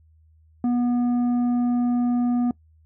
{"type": "tone with tanh clipping", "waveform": "sine", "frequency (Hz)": 243.1, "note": "B3", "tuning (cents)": -27, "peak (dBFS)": -20, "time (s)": [0.64, 2.51], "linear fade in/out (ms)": 2, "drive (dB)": 7, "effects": ["noise-tail reverb RT60 0.1 s tail -21 dB re dry", "added 79 Hz sine -53 dBFS peak until 2.85 s"]}